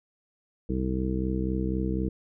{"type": "harmonic tone", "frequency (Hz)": 64, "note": "C2", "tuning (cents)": -38, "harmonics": [1, 2, 3, 4, 5, 6, 7], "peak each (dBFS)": [-30, -35, -30, -39, -32, -41, -36], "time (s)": [0.69, 2.09], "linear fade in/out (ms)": 5, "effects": []}